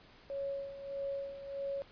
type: tone with tremolo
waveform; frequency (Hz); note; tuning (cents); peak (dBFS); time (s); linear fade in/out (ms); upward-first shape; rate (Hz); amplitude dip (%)
sine; 554.4; C#5; 0; -34; 0.3-1.82; 0; sine; 1.6; 70
effects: pink hiss -59 dBFS RMS until 1.91 s + resampled to 11025 Hz